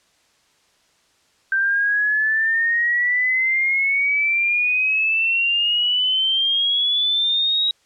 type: exponential sweep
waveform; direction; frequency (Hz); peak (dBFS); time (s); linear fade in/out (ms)
sine; up; 1561 to 3835; -16; 1.52-7.71; 2
effects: white hiss -60 dBFS RMS until 7.85 s + low-pass 7000 Hz 12 dB/octave

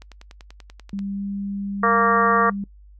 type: click train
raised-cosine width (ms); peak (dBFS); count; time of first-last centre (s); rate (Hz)
0.2; -25; 11; 0.02-0.991; 10.3
type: tone with pitch glide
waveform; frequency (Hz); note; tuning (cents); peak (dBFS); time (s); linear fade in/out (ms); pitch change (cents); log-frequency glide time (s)
sine; 198.1 to 199.25; G3 to G3; +18 to +28; -25; 0.93-2.64; 2; +10; 1.14-1.22
type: harmonic tone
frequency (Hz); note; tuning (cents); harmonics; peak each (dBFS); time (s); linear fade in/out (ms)
231.8; A#3; -10; 2 / 3 / 4 / 5 / 6 / 7 / 8; -22 / -26 / -28 / -17 / -25 / -29 / -26; 1.83-2.5; 5
effects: noise-tail reverb RT60 0.1 s tail -22 dB re dry + added 50 Hz sine -44 dBFS peak until 2.99 s

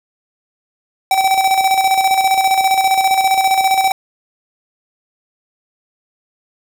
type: tone with tremolo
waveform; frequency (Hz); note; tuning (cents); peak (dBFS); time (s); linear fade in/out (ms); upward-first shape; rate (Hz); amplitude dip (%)
square; 769; G5; -33; -10; 1.11-3.92; 2; square; 15; 50
effects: none

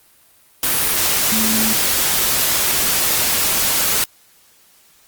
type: tone in noise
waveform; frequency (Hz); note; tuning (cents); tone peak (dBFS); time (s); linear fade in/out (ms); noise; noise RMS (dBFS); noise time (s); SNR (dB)
sine; 220; A3; 0; -20; 1.32-1.73; 2; white; -17; 0.63-4.04; -6
effects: white hiss -52 dBFS RMS until 5.07 s + Opus 32 kbps

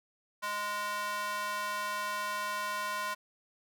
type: tone with high-pass filter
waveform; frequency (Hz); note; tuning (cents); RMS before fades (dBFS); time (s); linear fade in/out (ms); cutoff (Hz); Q
square; 207; G#3; -5; -35; 0.42-3.15; 20; 1100; 2.3
effects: none

